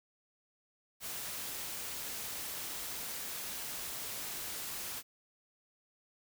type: noise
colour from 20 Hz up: white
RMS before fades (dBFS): -41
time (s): 1-5.03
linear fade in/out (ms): 50
effects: none